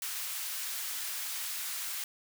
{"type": "high-pass noise", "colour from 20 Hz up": "white", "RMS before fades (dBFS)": -37, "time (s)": [0.02, 2.04], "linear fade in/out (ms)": 2, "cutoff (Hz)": 1200, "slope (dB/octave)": 12, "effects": []}